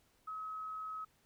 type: tone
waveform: sine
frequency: 1279 Hz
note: D#6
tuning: 47 cents sharp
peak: -40 dBFS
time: 0.27-1.05 s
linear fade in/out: 10 ms
effects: pink hiss -72 dBFS RMS until 1.25 s